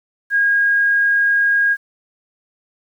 sine tone, 1632 Hz, G#6, 31 cents flat, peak -12 dBFS, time 0.3-1.77 s, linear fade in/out 50 ms, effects 8-bit

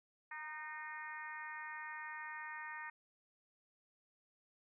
harmonic tone with a mistuned harmonic, 306.3 Hz, D#4, 27 cents flat, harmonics 3 / 4 / 5 / 6 / 7 / 8, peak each -50 / -53 / -54 / -47 / -55 / -59 dBFS, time 0.31-2.9 s, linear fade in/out 5 ms, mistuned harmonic 3, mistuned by +24 cents, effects none

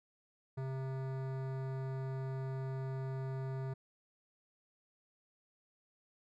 sine tone with hard clipping, 132.7 Hz, C3, 25 cents sharp, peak -39 dBFS, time 0.57-3.74 s, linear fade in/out 10 ms, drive 17 dB, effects none

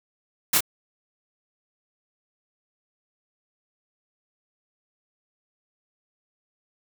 white noise with echo, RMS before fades -20 dBFS, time 0.53-0.58 s, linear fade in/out 5 ms, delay 27 ms, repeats 1, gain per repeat -3 dB, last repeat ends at 0.607 s, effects none

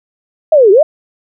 sine linear two-way sweep, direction down then up, 654 to 366.7 to 654 Hz, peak -3 dBFS, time 0.52-0.83 s, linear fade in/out 5 ms, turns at 0.71 s, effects none

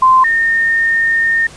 sine tone pair in turn, 1039 / 1827.2 Hz, C6 / A#6, -12 / -35 cents, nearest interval minor seventh, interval 977 cents, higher second, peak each -5 / -10 dBFS, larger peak first, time 0.02-0.24 / 0.24-1.47 s, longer second, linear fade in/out 5 ms, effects pink hiss -37 dBFS RMS until 1.56 s + resampled to 22050 Hz

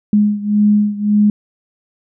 sine beating tone pair, 207.7 / 209.5 Hz, G#3 / G#3, 0 / +15 cents, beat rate 1.8 Hz, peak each -12 / -15 dBFS, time 0.13-1.3 s, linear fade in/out 2 ms, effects none

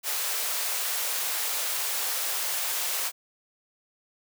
white high-pass noise, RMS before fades -29 dBFS, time 0.03-3.12 s, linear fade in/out 50 ms, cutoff 480 Hz, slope 24 dB/octave, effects none

